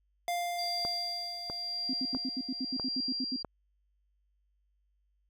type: tone with exponential decay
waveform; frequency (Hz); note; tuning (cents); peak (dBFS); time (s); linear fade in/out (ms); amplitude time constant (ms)
square; 698.5; F5; 0; -30; 0.28-3.23; 1; 640
type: tone with tremolo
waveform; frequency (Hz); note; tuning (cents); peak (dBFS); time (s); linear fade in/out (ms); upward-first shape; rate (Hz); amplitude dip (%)
sine; 4752; D8; +20; -31; 0.58-3.43; 10; triangle; 0.92; 60
type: click train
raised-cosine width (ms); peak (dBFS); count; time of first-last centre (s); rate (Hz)
1; -24; 5; 0.85-3.447; 1.54
type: tone bursts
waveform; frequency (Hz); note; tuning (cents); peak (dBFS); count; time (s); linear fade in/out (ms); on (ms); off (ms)
sine; 257.4; C4; -28; -31; 13; 1.89-3.363; 5; 45; 74
effects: added 50 Hz sine -70 dBFS peak until 5.29 s